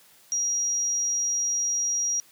sine tone, 5720 Hz, F8, 41 cents sharp, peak -23 dBFS, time 0.32-2.2 s, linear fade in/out 0 ms, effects white hiss -56 dBFS RMS until 2.31 s + high-pass 100 Hz 12 dB/octave

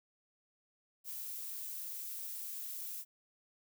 violet noise, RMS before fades -43 dBFS, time 1.04-3.05 s, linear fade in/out 50 ms, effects none

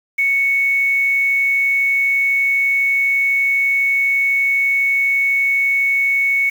sine tone with quantisation, 2217 Hz, C#7, in tune, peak -13 dBFS, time 0.18-6.5 s, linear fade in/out 10 ms, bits 6, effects none

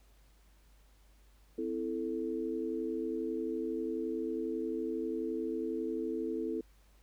sine chord, A minor, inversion first, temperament equal with one note detuned, 257.6 / 329.6 / 440 Hz, C4 / E4 / A4, -27 / 0 / 0 cents, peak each -39 / -36 / -37 dBFS, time 1.58-6.61 s, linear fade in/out 5 ms, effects added 50 Hz sine -60 dBFS peak until 7.02 s + pink hiss -69 dBFS RMS until 7.02 s

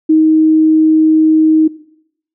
sine tone, 314.6 Hz, D#4, 19 cents sharp, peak -5 dBFS, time 0.09-1.68 s, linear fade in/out 10 ms, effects noise-tail reverb RT60 0.7 s tail -18 dB re dry

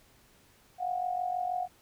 sine tone with amplitude modulation, 725 Hz, F#5, 35 cents flat, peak -26 dBFS, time 0.78-1.68 s, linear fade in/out 50 ms, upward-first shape sine, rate 46.3 Hz, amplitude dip 70%, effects pink hiss -62 dBFS RMS until 1.81 s

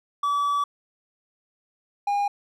triangle tone pair in turn, 1148 / 811.8 Hz, D6 / G#5, -40 / -40 cents, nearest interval tritone, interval 600 cents, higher first, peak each -19 dBFS, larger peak neither, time 0.23-0.64 / 2.07-2.28 s, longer first, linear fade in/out 5 ms, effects none

